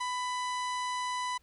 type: harmonic tone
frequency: 996 Hz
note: B5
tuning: 14 cents sharp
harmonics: 1 / 2 / 3 / 4 / 5 / 6 / 7 / 8 / 9 / 10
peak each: -32 / -40 / -45 / -44 / -52 / -48 / -53 / -55 / -55 / -53 dBFS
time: 0-1.38 s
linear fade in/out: 10 ms
effects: added 60 Hz sine -70 dBFS peak until 1.42 s + pink hiss -70 dBFS RMS until 1.42 s